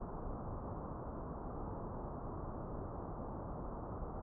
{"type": "low-pass noise", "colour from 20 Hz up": "pink", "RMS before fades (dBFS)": -44, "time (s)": [0, 4.22], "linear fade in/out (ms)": 20, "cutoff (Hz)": 1200, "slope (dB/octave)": 48, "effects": []}